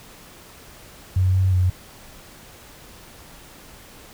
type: tone with pitch steps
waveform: sine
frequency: 92.8 / 94.1 / 91.2 Hz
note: F#2 / F#2 / F#2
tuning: +6 / +30 / -24 cents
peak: -15 dBFS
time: 1.16-1.7 s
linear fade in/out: 5 ms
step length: 180 ms
effects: pink hiss -45 dBFS RMS until 4.13 s